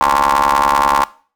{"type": "ring-modulated tone", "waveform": "25% pulse", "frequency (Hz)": 70.4, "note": "C#2", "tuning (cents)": 27, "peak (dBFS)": -4, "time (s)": [0.01, 1.04], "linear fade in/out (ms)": 0, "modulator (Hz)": 978, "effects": ["noise-tail reverb RT60 0.4 s tail -19 dB re dry"]}